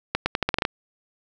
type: accelerating click train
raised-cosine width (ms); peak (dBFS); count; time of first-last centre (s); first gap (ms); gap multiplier
0.3; -5; 9; 0.15-0.651; 110; 0.83
effects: none